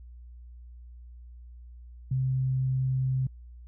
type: tone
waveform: sine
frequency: 130.81 Hz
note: C3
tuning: in tune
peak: -24 dBFS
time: 2.11-3.27 s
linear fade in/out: 5 ms
effects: added 60 Hz sine -44 dBFS peak until 3.67 s